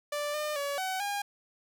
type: tone with pitch steps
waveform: sawtooth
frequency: 587 / 603 / 567 / 754 / 811 Hz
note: D5 / D5 / C#5 / F#5 / G#5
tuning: -1 / +46 / +39 / +32 / -41 cents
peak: -27 dBFS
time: 0.12-1.22 s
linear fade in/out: 5 ms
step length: 220 ms
effects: none